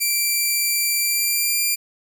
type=tone with pitch glide; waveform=5% pulse; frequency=2351 to 2384 Hz; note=D7 to D7; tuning=+1 to +25 cents; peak=-9 dBFS; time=0-1.76 s; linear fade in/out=20 ms; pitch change=+24 cents; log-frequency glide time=0.99-1.6 s; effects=none